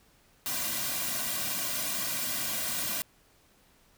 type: noise with comb filter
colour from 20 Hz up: white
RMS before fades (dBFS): -32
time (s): 0.46-3.02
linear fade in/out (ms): 0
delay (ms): 2.3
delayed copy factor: -0.85
effects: pink hiss -63 dBFS RMS until 3.97 s